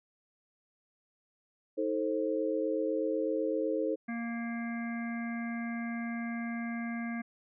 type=chord; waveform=sine; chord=A diminished; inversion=second; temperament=just; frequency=316.8 / 440 / 528 Hz; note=Eb4 / A4 / C5; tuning=+31 / 0 / +16 cents; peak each=-33 dBFS; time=1.77-3.96 s; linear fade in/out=20 ms
type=harmonic tone; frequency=233.1 Hz; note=A#3; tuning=in tune; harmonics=1 / 3 / 5 / 7 / 9 / 10; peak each=-34 / -45 / -50 / -45 / -45 / -57 dBFS; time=4.08-7.22 s; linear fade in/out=10 ms
effects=none